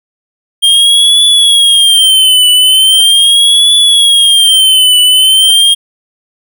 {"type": "tone with vibrato", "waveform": "square", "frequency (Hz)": 3197, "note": "G7", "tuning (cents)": 33, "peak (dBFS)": -4, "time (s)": [0.62, 5.75], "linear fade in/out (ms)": 20, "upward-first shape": "triangle", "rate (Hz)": 0.4, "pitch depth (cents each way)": 130, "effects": []}